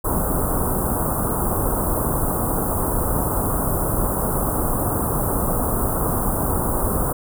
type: band-stop noise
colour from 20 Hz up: pink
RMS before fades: -21 dBFS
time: 0.04-7.13 s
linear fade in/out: 10 ms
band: 1300 to 9100 Hz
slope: 48 dB/octave
effects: none